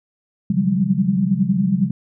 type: tone cluster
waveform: sine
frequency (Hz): 135.5 / 152.5 / 179.6 / 191.6 / 201.4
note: C#3 / D#3 / F3 / G3 / G3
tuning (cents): -39 / -34 / +49 / -39 / +47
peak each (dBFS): -25 / -29 / -20 / -20 / -20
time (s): 0.5-1.91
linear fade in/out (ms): 5
effects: none